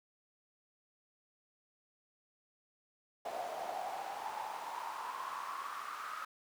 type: noise with high-pass filter sweep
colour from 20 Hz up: brown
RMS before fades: -42 dBFS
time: 3.25-6.25 s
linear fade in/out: 5 ms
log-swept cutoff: 660 to 1300 Hz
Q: 7.5
effects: none